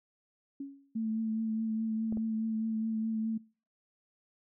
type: tone with exponential decay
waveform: sine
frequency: 277.2 Hz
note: C#4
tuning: in tune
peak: -34 dBFS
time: 0.6-0.95 s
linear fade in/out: 5 ms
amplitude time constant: 74 ms
type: tone with vibrato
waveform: sine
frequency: 221.5 Hz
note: A3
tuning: 12 cents sharp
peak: -30 dBFS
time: 0.95-3.38 s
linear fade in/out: 10 ms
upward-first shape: triangle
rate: 4.8 Hz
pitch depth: 27 cents each way
type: clicks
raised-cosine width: 2 ms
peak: -29 dBFS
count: 2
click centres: 2.125 / 2.172 s
effects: noise-tail reverb RT60 0.4 s tail -24 dB re dry